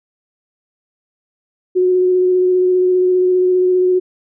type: tone with vibrato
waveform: sine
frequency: 365.9 Hz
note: F#4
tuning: 19 cents flat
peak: -10 dBFS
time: 1.75-4 s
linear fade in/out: 20 ms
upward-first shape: square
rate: 15 Hz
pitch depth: 11 cents each way
effects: none